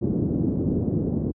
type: low-pass noise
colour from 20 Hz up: white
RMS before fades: -23 dBFS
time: 0.01-1.32 s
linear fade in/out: 20 ms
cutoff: 330 Hz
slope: 24 dB/octave
effects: high-pass 80 Hz 12 dB/octave